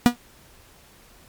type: tone with exponential decay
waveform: 45% pulse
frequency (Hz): 241.4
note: B3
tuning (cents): -39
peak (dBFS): -7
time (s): 0.06-0.16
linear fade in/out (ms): 0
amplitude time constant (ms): 20
effects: pink hiss -52 dBFS RMS until 1.28 s + MP3 96 kbps